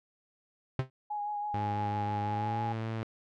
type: tone with exponential decay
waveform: 45% pulse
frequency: 130.81 Hz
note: C3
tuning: in tune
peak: -24 dBFS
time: 0.79-0.9 s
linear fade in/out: 2 ms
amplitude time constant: 22 ms
type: tone with vibrato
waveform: sine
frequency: 830 Hz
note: G#5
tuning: 1 cent flat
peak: -32 dBFS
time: 1.1-2.73 s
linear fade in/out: 10 ms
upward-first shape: sine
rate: 6.1 Hz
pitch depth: 20 cents each way
type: tone with pitch glide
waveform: sawtooth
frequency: 103.83 to 111.93 Hz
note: G#2 to A2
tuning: 0 to +30 cents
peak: -29 dBFS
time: 1.54-3.03 s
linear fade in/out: 0 ms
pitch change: +130 cents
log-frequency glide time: 2.25-2.59 s
effects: low-pass 3000 Hz 12 dB/octave